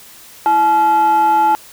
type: tone with frequency modulation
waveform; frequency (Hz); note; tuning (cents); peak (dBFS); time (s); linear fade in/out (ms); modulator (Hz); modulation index
sine; 857; A5; -46; -8; 0.46-1.55; 0; 525; 0.38
effects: tanh soft clip ceiling -6 dBFS + white hiss -40 dBFS RMS until 1.72 s